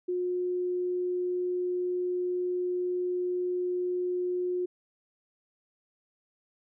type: tone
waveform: sine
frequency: 359.8 Hz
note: F#4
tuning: 48 cents flat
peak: -27 dBFS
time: 0.08-4.66 s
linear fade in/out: 10 ms
effects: none